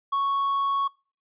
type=tone; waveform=triangle; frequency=1108.7 Hz; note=C#6; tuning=in tune; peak=-20 dBFS; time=0.12-0.88 s; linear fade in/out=10 ms; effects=noise-tail reverb RT60 0.4 s tail -25 dB re dry + resampled to 8000 Hz